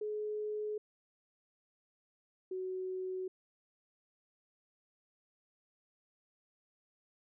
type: tone pair in turn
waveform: sine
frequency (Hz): 423.6 / 372.6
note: G#4 / F#4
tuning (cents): +34 / +12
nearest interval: major second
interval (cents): 222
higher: first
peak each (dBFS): -35 / -36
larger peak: first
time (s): 0.01-0.78 / 2.51-3.28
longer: neither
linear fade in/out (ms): 5
effects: none